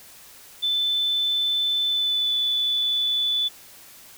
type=tone with pitch glide; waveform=sine; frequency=3520 to 3476 Hz; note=A7 to A7; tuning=0 to -22 cents; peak=-20 dBFS; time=0.62-3.49 s; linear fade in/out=20 ms; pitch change=-22 cents; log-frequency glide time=1.86-2.35 s; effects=white hiss -47 dBFS RMS until 4.17 s